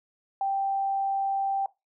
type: tone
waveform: sine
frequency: 784 Hz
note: G5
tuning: in tune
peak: -24 dBFS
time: 0.41-1.66 s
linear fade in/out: 2 ms
effects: noise-tail reverb RT60 0.2 s tail -18 dB re dry